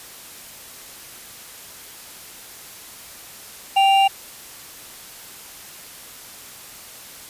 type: tone pair together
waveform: triangle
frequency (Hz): 782.7 / 2794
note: G5 / F7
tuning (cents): -3 / 0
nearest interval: octave + minor seventh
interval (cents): 2203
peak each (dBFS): -11 / -19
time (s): 3.76-4.08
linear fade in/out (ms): 10
effects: white hiss -40 dBFS RMS until 7.29 s + resampled to 32000 Hz